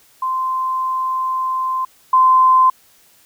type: tone pair in turn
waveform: sine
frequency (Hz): 1039 / 1034.4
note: C6 / C6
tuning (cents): -12 / -20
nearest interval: unison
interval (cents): 8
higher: first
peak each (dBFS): -17 / -8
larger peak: second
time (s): 0.22-1.85 / 2.13-2.7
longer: first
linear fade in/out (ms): 5
effects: white hiss -52 dBFS RMS until 3.25 s